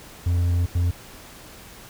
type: tone bursts at uneven times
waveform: triangle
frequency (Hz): 87.31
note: F2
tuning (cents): 0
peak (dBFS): -16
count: 2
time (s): 0.26-0.66 / 0.75-0.91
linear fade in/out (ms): 5
effects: pink hiss -44 dBFS RMS until 1.89 s